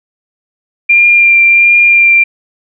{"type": "tone with vibrato", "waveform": "sine", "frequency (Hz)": 2388, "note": "D7", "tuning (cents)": 28, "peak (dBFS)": -3, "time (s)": [0.89, 2.24], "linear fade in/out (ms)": 10, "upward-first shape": "triangle", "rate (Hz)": 1.4, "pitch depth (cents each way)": 16, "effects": []}